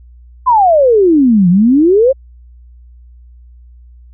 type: exponential two-way sweep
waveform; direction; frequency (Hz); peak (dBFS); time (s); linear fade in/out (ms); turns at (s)
sine; down then up; 1046.5 to 170 to 556; -5; 0.46-2.13; 20; 1.49
effects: added 60 Hz sine -36 dBFS peak until 4.13 s

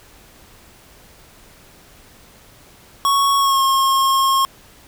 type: tone with pitch glide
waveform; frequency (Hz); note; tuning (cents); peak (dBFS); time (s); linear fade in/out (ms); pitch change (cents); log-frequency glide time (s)
square; 1108.7 to 1077.8; C#6 to C#6; 0 to -49; -14; 3.05-4.45; 0; -49; 3.38-3.61
effects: pink hiss -47 dBFS RMS until 4.87 s

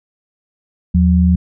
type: tone pair together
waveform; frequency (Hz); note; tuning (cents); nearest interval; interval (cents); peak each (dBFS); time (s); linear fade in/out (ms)
sine; 79.86 / 180; D#2 / F#3; +46 / -47; octave + major second; 1407; -11; 0.94-1.36; 10
effects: none

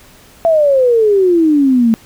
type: exponential sweep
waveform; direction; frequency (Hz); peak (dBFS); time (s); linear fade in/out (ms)
sine; down; 677 to 220; -7; 0.45-1.94; 0
effects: pink hiss -43 dBFS RMS until 2.05 s

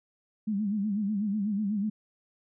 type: tone with vibrato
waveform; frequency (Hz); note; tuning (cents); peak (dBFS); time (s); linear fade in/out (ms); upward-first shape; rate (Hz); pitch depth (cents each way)
sine; 206.1; G#3; -13; -26; 0.47-1.9; 10; sine; 8.1; 100
effects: none

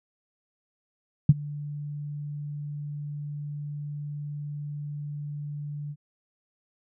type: tone with ADSR envelope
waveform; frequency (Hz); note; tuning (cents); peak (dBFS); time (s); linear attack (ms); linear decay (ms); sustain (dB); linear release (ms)
sine; 146.6; D3; -3; -8; 1.29-5.96; 4; 34; -24; 52
effects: none

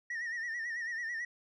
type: tone with vibrato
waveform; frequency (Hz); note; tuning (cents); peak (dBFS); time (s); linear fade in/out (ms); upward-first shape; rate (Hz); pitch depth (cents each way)
sine; 1864.7; A#6; 0; -32; 0.1-1.25; 5; sine; 9.1; 78
effects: tanh soft clip ceiling -34 dBFS

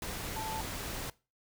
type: tone in noise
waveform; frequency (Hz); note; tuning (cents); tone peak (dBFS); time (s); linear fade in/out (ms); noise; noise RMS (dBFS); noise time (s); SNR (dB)
sine; 880; A5; 0; -37; 0.36-0.61; 2; pink; -39; 0.02-1.1; -1
effects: noise-tail reverb RT60 0.3 s tail -21 dB re dry

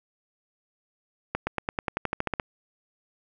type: accelerating click train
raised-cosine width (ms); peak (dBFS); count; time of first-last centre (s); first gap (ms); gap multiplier
0.5; -11; 13; 1.35-2.398; 120; 0.94
effects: none

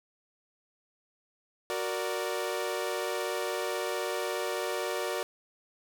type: chord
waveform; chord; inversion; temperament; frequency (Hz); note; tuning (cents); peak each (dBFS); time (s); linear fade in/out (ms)
sawtooth; Gb augmented; none; equal; 370 / 466.2 / 587.3; Gb4 / Bb4 / D5; 0 / 0 / 0; -31; 1.7-5.23; 0
effects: none

